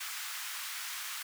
pink high-pass noise, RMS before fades -40 dBFS, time 0-1.23 s, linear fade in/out 10 ms, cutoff 1200 Hz, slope 24 dB/octave, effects none

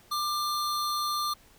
square tone pair together, 1189 / 4234 Hz, D6 / C8, +21 / +20 cents, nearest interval octave + minor seventh, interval 2199 cents, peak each -29 / -35 dBFS, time 0.11-1.34 s, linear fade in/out 10 ms, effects pink hiss -58 dBFS RMS until 1.58 s

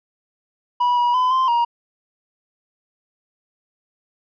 triangle tone with pitch steps, 976 / 966 / 1010 / 1041 / 945 Hz, B5 / B5 / B5 / C6 / A#5, -21 / -39 / +39 / -9 / +23 cents, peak -13 dBFS, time 0.8-1.65 s, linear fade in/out 10 ms, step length 170 ms, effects resampled to 11025 Hz

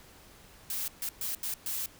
blue noise bursts at uneven times, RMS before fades -34 dBFS, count 5, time 0.7-0.88 / 1.02-1.09 / 1.21-1.35 / 1.43-1.54 / 1.66-1.86 s, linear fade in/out 2 ms, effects pink hiss -55 dBFS RMS until 1.99 s

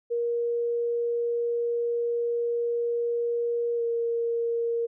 sine tone with pitch glide, 472.2 to 466.2 Hz, A#4 to A#4, +22 to 0 cents, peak -24 dBFS, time 0.1-4.87 s, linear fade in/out 20 ms, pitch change -22 cents, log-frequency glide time 3.76-3.82 s, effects none

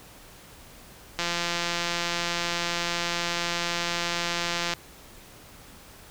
click train, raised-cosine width 0.2 ms, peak -10 dBFS, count 611, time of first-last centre 1.19-4.737 s, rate 172 Hz, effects pink hiss -49 dBFS RMS until 6.1 s

